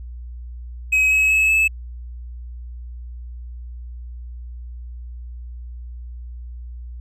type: tone with pitch steps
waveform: triangle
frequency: 2544 / 2565 / 2585 / 2606 Hz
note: D#7 / E7 / E7 / E7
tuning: +38 / -48 / -34 / -20 cents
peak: -12 dBFS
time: 0.92-1.68 s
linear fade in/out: 10 ms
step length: 190 ms
effects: added 60 Hz sine -31 dBFS peak until 7 s